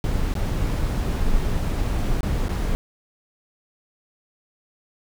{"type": "noise with dropouts", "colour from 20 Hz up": "brown", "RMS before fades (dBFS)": -22, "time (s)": [0.04, 2.75], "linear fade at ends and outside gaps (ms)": 0, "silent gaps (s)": [[0.339, 0.353], [2.207, 2.231], [2.483, 2.492]], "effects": []}